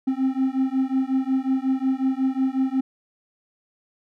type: beating tone pair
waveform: triangle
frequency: 261.3 / 266.8 Hz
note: C4 / C4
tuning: -2 / +34 cents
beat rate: 5.5 Hz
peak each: -21 / -21 dBFS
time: 0.07-2.81 s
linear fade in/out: 10 ms
effects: none